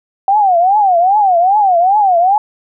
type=tone with vibrato; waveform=sine; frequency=760 Hz; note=F#5; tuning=46 cents sharp; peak=-7 dBFS; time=0.28-2.38 s; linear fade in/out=2 ms; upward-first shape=triangle; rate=2.5 Hz; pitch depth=230 cents each way; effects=none